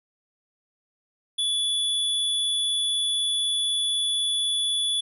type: tone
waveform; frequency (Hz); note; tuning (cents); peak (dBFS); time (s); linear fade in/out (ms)
square; 3436; A7; -42; -23; 1.38-5.01; 10
effects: resampled to 32000 Hz